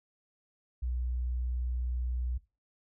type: tone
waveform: sine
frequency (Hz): 61.5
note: B1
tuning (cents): -7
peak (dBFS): -30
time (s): 0.82-2.38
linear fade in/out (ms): 10
effects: noise-tail reverb RT60 0.3 s tail -19 dB re dry